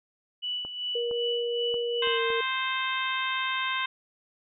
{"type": "tone with tremolo", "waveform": "sine", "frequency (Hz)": 2960, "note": "F#7", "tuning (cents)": 0, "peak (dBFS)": -28, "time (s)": [0.42, 2.19], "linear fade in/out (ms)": 20, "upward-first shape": "sine", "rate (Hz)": 2.6, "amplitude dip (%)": 60}
{"type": "clicks", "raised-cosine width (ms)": 1, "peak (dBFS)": -28, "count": 5, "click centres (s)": [0.65, 1.112, 1.742, 2.073, 2.303]}
{"type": "tone with pitch glide", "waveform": "sine", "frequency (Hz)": [474, 460.2], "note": ["A#4", "A#4"], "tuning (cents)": [29, -22], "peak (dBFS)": -27, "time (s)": [0.95, 2.41], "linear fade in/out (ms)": 5, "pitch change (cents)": -51, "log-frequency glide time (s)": [1.99, 2.18]}
{"type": "harmonic tone", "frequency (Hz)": 523, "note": "C5", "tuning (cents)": -1, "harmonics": [2, 3, 4, 5, 6, 7], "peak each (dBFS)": [-31, -33, -34, -35, -36, -36], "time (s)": [2.02, 3.86], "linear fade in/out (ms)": 5}
{"effects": []}